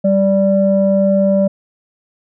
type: tone pair together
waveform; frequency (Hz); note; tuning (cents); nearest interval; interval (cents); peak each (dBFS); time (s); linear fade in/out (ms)
sine; 195.61 / 585; G3 / D5; -3 / -7; octave + perfect fifth; 1896; -12; 0.04-1.48; 10
effects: tanh soft clip ceiling -2 dBFS